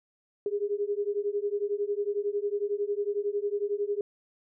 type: beating tone pair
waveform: sine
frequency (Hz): 403.7 / 414.7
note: G#4 / G#4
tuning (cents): -49 / -3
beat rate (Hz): 11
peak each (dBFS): -30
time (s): 0.46-4.01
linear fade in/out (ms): 2
effects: none